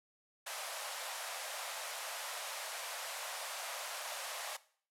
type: band-pass noise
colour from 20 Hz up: pink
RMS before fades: -43 dBFS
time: 0.46-4.57 s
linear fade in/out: 10 ms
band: 560 to 13000 Hz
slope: 48 dB/octave
effects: noise-tail reverb RT60 0.5 s tail -18 dB re dry